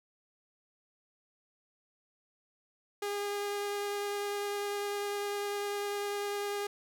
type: tone with vibrato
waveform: sawtooth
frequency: 407.3 Hz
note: G#4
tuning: 34 cents flat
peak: -29 dBFS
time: 3.02-6.67 s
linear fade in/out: 5 ms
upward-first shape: triangle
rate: 10 Hz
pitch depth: 11 cents each way
effects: none